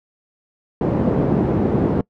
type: band-pass noise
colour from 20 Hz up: pink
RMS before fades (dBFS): -18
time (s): 0.81-2.01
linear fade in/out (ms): 2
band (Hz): 150 to 420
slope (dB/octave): 12
effects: noise-tail reverb RT60 0.1 s tail -23 dB re dry